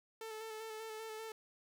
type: tone with vibrato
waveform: sawtooth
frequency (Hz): 440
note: A4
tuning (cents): 0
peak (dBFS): -40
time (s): 0.21-1.32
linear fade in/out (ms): 2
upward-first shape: square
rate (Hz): 5.1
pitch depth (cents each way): 21
effects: none